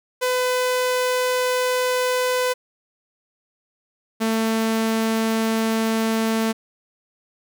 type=tone pair in turn; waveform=sawtooth; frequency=503 / 223.2 Hz; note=B4 / A3; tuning=+32 / +25 cents; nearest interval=octave + major second; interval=1407 cents; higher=first; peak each=-15 / -15 dBFS; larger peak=neither; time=0.21-2.54 / 4.2-6.53 s; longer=neither; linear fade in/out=20 ms; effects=none